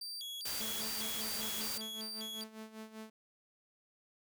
40% pulse tone with vibrato, 3955 Hz, B7, 2 cents sharp, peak -40 dBFS, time 0.01-2.44 s, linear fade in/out 5 ms, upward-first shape square, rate 2.5 Hz, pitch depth 290 cents each way
white noise, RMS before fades -40 dBFS, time 0.45-1.78 s, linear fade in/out 5 ms
sawtooth tone with tremolo, 219.1 Hz, A3, 7 cents flat, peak -40 dBFS, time 0.6-3.1 s, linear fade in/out 5 ms, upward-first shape sine, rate 5.1 Hz, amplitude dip 75%
effects none

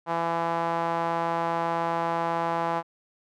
sawtooth tone with band-pass filter, 167.6 Hz, E3, 29 cents sharp, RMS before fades -27 dBFS, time 0.06-2.83 s, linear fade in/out 50 ms, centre 900 Hz, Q 2.5, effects none

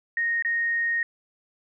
sine tone with dropouts, 1860 Hz, A#6, 4 cents flat, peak -22 dBFS, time 0.17-1.03 s, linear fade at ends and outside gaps 2 ms, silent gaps 0.424-0.448 s, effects none

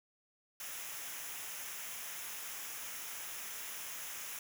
white noise with comb filter, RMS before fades -44 dBFS, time 0.6-4.39 s, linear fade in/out 2 ms, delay 0.23 ms, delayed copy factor -0.6, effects none

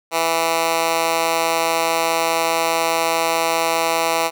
10% pulse tone with high-pass filter, 164.81 Hz, E3, in tune, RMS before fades -19 dBFS, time 0.11-4.31 s, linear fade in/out 50 ms, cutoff 650 Hz, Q 0.8, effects none

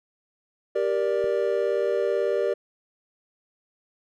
triangle chord, G minor, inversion none, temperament just, 392 / 470.4 / 588 Hz, G4 / Bb4 / D5, 0 / +16 / +2 cents, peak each -24 dBFS, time 0.75-2.54 s, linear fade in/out 10 ms
click, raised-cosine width 3 ms, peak -29 dBFS, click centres 1.242 s
effects none

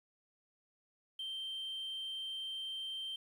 sine tone, 3136 Hz, G7, in tune, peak -37 dBFS, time 1.19-3.16 s, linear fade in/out 5 ms, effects tanh soft clip ceiling -37 dBFS + 11-bit

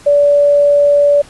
sine tone, 577 Hz, D5, 31 cents flat, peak -6 dBFS, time 0.06-1.22 s, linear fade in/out 10 ms, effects pink hiss -40 dBFS RMS until 1.29 s + resampled to 24000 Hz

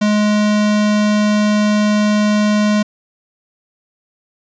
square tone, 209.9 Hz, G#3, 19 cents sharp, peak -12 dBFS, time 0.01-2.83 s, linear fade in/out 10 ms, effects resampled to 16000 Hz + 9-bit

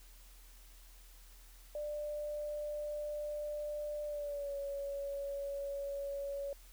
sine tone with pitch glide, 594 to 561 Hz, D5 to C#5, +20 to +21 cents, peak -37 dBFS, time 1.75-6.53 s, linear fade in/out 2 ms, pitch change -99 cents, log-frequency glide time 4.06-4.55 s, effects added 41 Hz sine -55 dBFS peak until 6.72 s + white hiss -62 dBFS RMS until 6.72 s

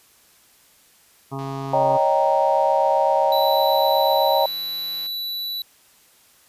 harmonic tone, 136.4 Hz, C#3, 28 cents flat, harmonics 1 / 2 / 3 / 5 / 6 / 7 / 8 / 9, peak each -30 / -33 / -35 / -37 / -38 / -38 / -39 / -40 dBFS, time 1.31-1.98 s, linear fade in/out 20 ms
click train, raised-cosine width 0.2 ms, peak -27 dBFS, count 611, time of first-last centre 1.39-5.065 s, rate 166 Hz
sine chord, Eb dominant seventh, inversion third, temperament equal, 554.4 / 622.3 / 784 / 932.3 Hz, Db5 / Eb5 / G5 / Bb5, 0 / 0 / 0 / 0 cents, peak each -21 dBFS, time 1.73-4.46 s, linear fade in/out 5 ms
square tone, 3951 Hz, B7, in tune, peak -26 dBFS, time 3.32-5.62 s, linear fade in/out 2 ms
effects white hiss -55 dBFS RMS until 6.48 s + resampled to 32000 Hz

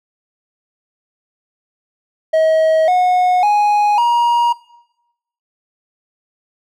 triangle tone with pitch steps, 637 / 727.5 / 830.9 / 948.9 Hz, D#5 / F#5 / G#5 / A#5, +41 / -29 / +1 / +31 cents, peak -8 dBFS, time 2.33-4.53 s, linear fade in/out 10 ms, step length 550 ms, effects noise-tail reverb RT60 0.9 s tail -20 dB re dry

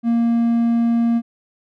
triangle tone, 233.1 Hz, A#3, in tune, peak -12 dBFS, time 0.03-1.22 s, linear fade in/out 50 ms, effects none

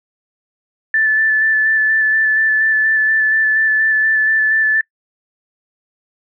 sine tone with vibrato, 1752 Hz, A6, 8 cents flat, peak -11 dBFS, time 0.94-4.81 s, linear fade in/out 2 ms, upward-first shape square, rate 4.2 Hz, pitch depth 13 cents each way, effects noise-tail reverb RT60 0.1 s tail -25 dB re dry

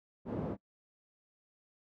pink band-pass noise, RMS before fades -37 dBFS, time 0.25-0.57 s, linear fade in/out 50 ms, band 130 to 490 Hz, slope 12 dB/octave, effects noise-tail reverb RT60 0.1 s tail -23 dB re dry

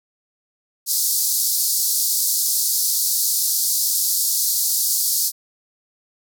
white band-pass noise, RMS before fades -20 dBFS, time 0.86-5.32 s, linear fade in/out 50 ms, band 4300 to 16000 Hz, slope 48 dB/octave, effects none

